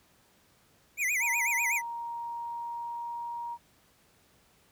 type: tone with vibrato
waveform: square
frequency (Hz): 2217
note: C#7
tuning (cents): 0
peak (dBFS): -27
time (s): 0.97-1.82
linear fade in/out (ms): 50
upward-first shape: sine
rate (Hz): 8.1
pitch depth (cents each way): 200
type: tone with pitch glide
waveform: sine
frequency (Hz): 937 to 944.1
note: A#5 to A#5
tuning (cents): +9 to +22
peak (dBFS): -34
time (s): 1.19-3.58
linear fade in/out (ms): 50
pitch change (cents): +13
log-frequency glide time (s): 1.92-3.42
effects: pink hiss -64 dBFS RMS until 4.71 s + high-pass 60 Hz 12 dB/octave